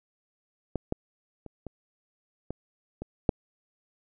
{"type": "clicks", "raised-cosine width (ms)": 2, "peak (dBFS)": [-15, -14, -28, -24, -20, -22, -7], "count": 7, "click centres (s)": [0.757, 0.924, 1.463, 1.667, 2.506, 3.02, 3.292], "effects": []}